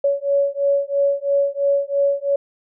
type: beating tone pair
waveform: sine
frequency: 560 / 563 Hz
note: C#5 / C#5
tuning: +18 / +27 cents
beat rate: 3 Hz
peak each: -19 dBFS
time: 0.04-2.36 s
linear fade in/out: 5 ms
effects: none